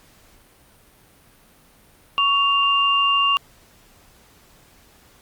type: tone pair together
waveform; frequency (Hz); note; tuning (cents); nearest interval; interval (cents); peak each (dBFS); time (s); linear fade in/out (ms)
sine; 1121.7 / 2794; C#6 / F7; +20 / 0; octave + major third; 1580; -18; 2.18-3.37; 0
effects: pink hiss -53 dBFS RMS until 5.21 s + Opus 48 kbps